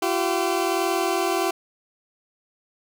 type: tone pair together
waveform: 20% pulse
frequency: 341.2 / 382.6 Hz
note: F4 / G4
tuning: -40 / -42 cents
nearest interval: major second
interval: 198 cents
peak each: -19 dBFS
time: 0.02-1.51 s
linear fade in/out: 5 ms
effects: none